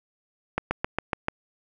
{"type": "slowing click train", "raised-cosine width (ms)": 0.5, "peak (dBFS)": -9, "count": 6, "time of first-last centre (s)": [0.58, 1.284], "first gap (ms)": 130, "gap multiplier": 1.04, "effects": []}